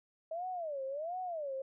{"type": "tone with vibrato", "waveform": "sine", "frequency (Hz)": 628, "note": "D#5", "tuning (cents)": 16, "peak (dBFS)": -36, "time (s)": [0.31, 1.62], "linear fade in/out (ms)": 5, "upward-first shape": "sine", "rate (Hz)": 1.4, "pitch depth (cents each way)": 290, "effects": []}